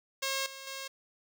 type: tone with level steps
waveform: 5% pulse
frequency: 540 Hz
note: C#5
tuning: 45 cents flat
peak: -19 / -32 / -27 dBFS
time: 0.22-0.88 s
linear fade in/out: 10 ms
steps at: 0.46 / 0.67 s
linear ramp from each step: 2 ms
effects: none